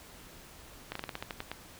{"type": "slowing click train", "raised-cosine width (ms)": 0.3, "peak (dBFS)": -20, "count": 10, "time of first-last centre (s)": [0.92, 1.516], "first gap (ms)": 34, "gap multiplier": 1.16, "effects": ["pink hiss -52 dBFS RMS until 1.79 s"]}